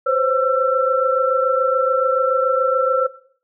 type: tone cluster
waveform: sine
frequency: 513 / 540 / 1342 Hz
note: C5 / C#5 / E6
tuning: -34 / -45 / +31 cents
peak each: -19 dBFS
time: 0.06-3.07 s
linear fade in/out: 10 ms
effects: noise-tail reverb RT60 0.6 s tail -19 dB re dry